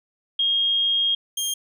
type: tone pair in turn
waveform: sine / 20% pulse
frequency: 3247 / 3213 Hz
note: G#7 / G7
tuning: -40 / +42 cents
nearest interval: unison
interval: 18 cents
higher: first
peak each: -18 dBFS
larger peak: neither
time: 0.39-1.15 / 1.37-1.54 s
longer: first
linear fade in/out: 5 ms
effects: none